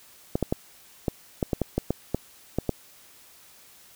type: clicks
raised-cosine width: 2 ms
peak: -10 dBFS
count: 12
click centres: 0.355 / 0.427 / 0.525 / 1.082 / 1.428 / 1.532 / 1.617 / 1.78 / 1.906 / 2.146 / 2.586 / 2.693 s
effects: white hiss -53 dBFS RMS until 3.95 s